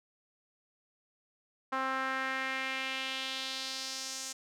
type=tone with band-pass filter sweep; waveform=sawtooth; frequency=264.3 Hz; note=C4; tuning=18 cents sharp; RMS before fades=-36 dBFS; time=1.72-4.33 s; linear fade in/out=10 ms; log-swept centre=1200 to 6800 Hz; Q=2.2; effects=none